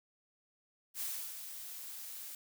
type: noise with ADSR envelope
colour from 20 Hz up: blue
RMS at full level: -38 dBFS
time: 0.94-2.35 s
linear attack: 67 ms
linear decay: 340 ms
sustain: -8 dB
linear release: 3 ms
effects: none